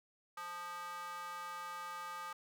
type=tone with high-pass filter; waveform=square; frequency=175.2 Hz; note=F3; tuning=6 cents sharp; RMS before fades=-45 dBFS; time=0.37-2.33 s; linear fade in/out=5 ms; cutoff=1100 Hz; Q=6.2; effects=none